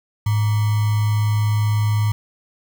sine tone with sample-and-hold, 106.1 Hz, G#2, 38 cents sharp, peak -15 dBFS, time 0.26-2.12 s, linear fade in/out 5 ms, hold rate 1050 Hz, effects none

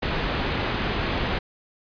pink low-pass noise, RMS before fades -26 dBFS, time 0.02-1.39 s, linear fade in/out 10 ms, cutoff 3800 Hz, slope 24 dB/octave, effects resampled to 11025 Hz

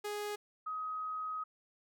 sawtooth / sine tone pair in turn, 415.3 / 1261.9 Hz, G#4 / D#6, 0 / +24 cents, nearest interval octave + perfect fifth, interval 1924 cents, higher second, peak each -33 / -36 dBFS, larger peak first, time 0.04-0.36 / 0.66-1.44 s, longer second, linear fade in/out 10 ms, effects none

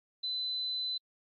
sine tone, 4020 Hz, B7, 30 cents sharp, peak -32 dBFS, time 0.23-0.98 s, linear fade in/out 10 ms, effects AAC 32 kbps

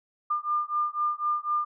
sine beating tone pair, 1200 / 1204 Hz, D6 / D6, +37 / +43 cents, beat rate 4 Hz, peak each -28 dBFS, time 0.3-1.65 s, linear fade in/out 10 ms, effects none

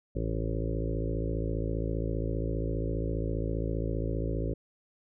harmonic tone with a mistuned harmonic, 55 Hz, A1, in tune, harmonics 1 / 2 / 3 / 5 / 6 / 7 / 8 / 9 / 10, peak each -32 / -35 / -37 / -39 / -40 / -40 / -41 / -42 / -42 dBFS, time 0.15-4.54 s, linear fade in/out 10 ms, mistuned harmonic 1, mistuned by -18 cents, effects none

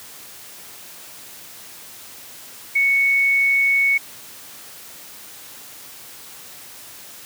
sine tone, 2217 Hz, C#7, in tune, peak -14 dBFS, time 2.75-3.98 s, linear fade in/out 10 ms, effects white hiss -40 dBFS RMS until 7.25 s + high-pass 80 Hz 12 dB/octave

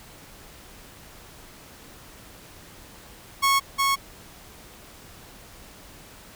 sawtooth tone with echo, 1100 Hz, C#6, 14 cents flat, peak -14 dBFS, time 3.42-3.6 s, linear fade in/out 20 ms, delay 360 ms, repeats 1, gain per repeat -2 dB, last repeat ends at 3.96 s, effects pink hiss -47 dBFS RMS until 6.35 s

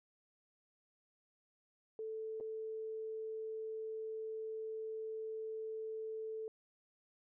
sine tone with dropouts, 440 Hz, A4, in tune, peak -40 dBFS, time 1.99-6.48 s, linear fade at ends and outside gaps 1 ms, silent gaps 2.401-2.408 s, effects none

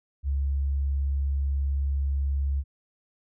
sine tone, 69.3 Hz, C#2, in tune, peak -23 dBFS, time 0.23-2.64 s, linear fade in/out 50 ms, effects none

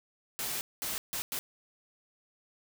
white noise bursts at uneven times, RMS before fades -35 dBFS, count 4, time 0.39-0.61 / 0.82-0.98 / 1.13-1.22 / 1.32-1.39 s, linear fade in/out 0 ms, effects none

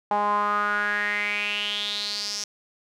sawtooth tone with band-pass filter sweep, 206.5 Hz, G#3, 10 cents flat, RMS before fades -26 dBFS, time 0.11-2.44 s, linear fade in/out 2 ms, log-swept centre 860 to 5700 Hz, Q 6.4, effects none

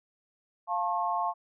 sine chord, F augmented, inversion none, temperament equal with one note detuned, 698.5 / 880 / 1080.9 Hz, F5 / A5 / C#6, 0 / 0 / -44 cents, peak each -31 / -31 / -31 dBFS, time 0.67-1.34 s, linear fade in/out 50 ms, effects none

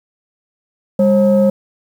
sine tone pair together, 201.2 / 537.1 Hz, G3 / C5, +45 / +45 cents, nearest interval octave + perfect fourth, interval 1700 cents, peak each -10 dBFS, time 0.99-1.5 s, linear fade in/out 5 ms, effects tanh soft clip ceiling -4 dBFS + 7-bit

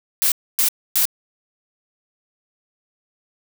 blue noise bursts, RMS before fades -17 dBFS, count 3, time 0.22-1.054 s, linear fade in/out 0 ms, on 98 ms, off 270 ms, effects none

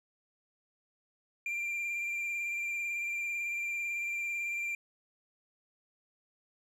triangle tone with vibrato, 2376 Hz, D7, 20 cents sharp, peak -31 dBFS, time 1.46-4.75 s, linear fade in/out 2 ms, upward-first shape sine, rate 18 Hz, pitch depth 20 cents each way, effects none

